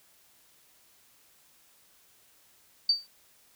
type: tone with exponential decay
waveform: sine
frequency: 4613 Hz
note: D8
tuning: 32 cents flat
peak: -17 dBFS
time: 2.89-3.07 s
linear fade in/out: 5 ms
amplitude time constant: 37 ms
effects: white hiss -62 dBFS RMS until 3.55 s